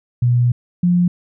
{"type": "tone pair in turn", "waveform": "sine", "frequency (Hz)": [121.8, 176.69], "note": ["B2", "F3"], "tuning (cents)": [-24, 20], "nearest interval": "tritone", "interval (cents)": 644, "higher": "second", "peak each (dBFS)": -11, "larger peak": "neither", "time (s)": [[0.22, 0.52], [0.83, 1.08]], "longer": "first", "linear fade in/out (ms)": 5, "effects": []}